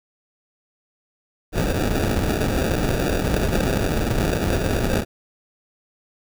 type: noise with sample-and-hold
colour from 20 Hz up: pink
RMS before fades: -21 dBFS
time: 1.52-5.05 s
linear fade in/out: 50 ms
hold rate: 1050 Hz
effects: none